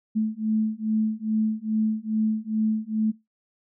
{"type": "beating tone pair", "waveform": "sine", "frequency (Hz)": [216.5, 218.9], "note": ["A3", "A3"], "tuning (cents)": [-28, -9], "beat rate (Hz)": 2.4, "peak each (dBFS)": -25, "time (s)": [0.15, 3.12], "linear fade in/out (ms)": 20, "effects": ["noise-tail reverb RT60 0.2 s tail -21 dB re dry"]}